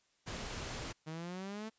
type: noise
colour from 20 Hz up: pink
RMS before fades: -42 dBFS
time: 0.26-0.93 s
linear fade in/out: 20 ms
type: exponential sweep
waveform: sawtooth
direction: up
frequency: 154.7 to 223.8 Hz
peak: -37 dBFS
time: 1.06-1.7 s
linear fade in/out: 20 ms
effects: white hiss -74 dBFS RMS until 1.78 s + resampled to 16000 Hz